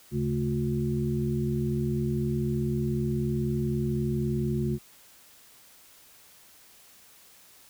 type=tone cluster; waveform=sine; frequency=74.1 / 138.1 / 218 / 358.4 Hz; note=D2 / C#3 / A3 / F4; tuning=+16 / -6 / -16 / +45 cents; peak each=-36 / -28 / -30 / -32 dBFS; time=0.11-4.79 s; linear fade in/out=50 ms; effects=white hiss -55 dBFS RMS until 7.69 s